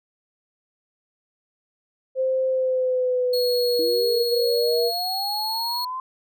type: tone with pitch glide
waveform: sine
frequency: 522 to 475.9 Hz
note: C5 to A#4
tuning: -4 to +36 cents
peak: -19 dBFS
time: 2.15-4.92 s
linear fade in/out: 50 ms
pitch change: -160 cents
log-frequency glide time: 2.48-4.08 s
type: tone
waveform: 45% pulse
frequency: 4321 Hz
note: C#8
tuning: 45 cents flat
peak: -25 dBFS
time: 3.33-5.85 s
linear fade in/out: 5 ms
type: linear sweep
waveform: sine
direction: up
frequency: 316.1 to 1046.5 Hz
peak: -27 dBFS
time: 3.79-6 s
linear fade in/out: 2 ms
effects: none